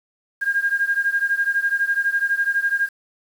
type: beating tone pair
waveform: sine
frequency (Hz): 1612 / 1624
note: G6 / G#6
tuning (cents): +48 / -39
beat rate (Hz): 12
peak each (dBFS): -20 / -22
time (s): 0.41-2.89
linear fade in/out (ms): 20
effects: 7-bit